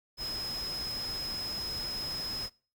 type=tone in noise; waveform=sine; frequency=5110 Hz; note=D#8; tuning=45 cents sharp; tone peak=-34 dBFS; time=0.17-2.5 s; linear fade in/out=50 ms; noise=pink; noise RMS=-43 dBFS; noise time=0.17-2.5 s; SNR=+6 dB; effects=noise-tail reverb RT60 0.4 s tail -24 dB re dry

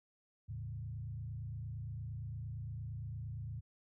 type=tone with frequency modulation; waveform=sine; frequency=110 Hz; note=A2; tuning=in tune; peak=-40 dBFS; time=0.48-3.61 s; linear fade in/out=20 ms; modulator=28.7 Hz; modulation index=1.1; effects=none

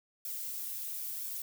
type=noise with flanger; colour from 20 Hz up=violet; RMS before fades=-39 dBFS; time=0.25-1.42 s; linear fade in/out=2 ms; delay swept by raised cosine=1 to 7 ms; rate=1 Hz; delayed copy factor=-0.9; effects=none

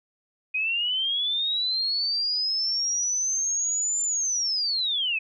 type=linear two-way sweep; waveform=sine; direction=up then down; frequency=2489 to 7200 to 2503 Hz; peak=-23 dBFS; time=0.54-5.19 s; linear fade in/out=10 ms; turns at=4.03 s; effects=none

